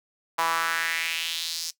sawtooth tone with high-pass filter sweep, 164.9 Hz, E3, 1 cent sharp, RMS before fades -28 dBFS, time 0.38-1.71 s, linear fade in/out 10 ms, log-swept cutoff 940 to 5500 Hz, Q 2.9, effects noise-tail reverb RT60 0.1 s tail -17 dB re dry

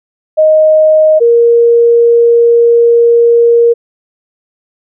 sine tone pair in turn, 623 / 469.2 Hz, D#5 / A#4, +2 / +11 cents, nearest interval perfect fourth, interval 491 cents, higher first, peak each -3 dBFS, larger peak neither, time 0.37-1.2 / 1.2-3.74 s, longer second, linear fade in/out 20 ms, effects none

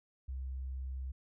sine tone, 65.41 Hz, C2, in tune, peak -37 dBFS, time 0.28-1.12 s, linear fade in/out 10 ms, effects none

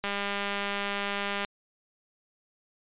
click train, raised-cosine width 0.3 ms, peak -15 dBFS, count 284, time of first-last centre 0.04-1.448 s, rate 201 Hz, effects resampled to 8000 Hz

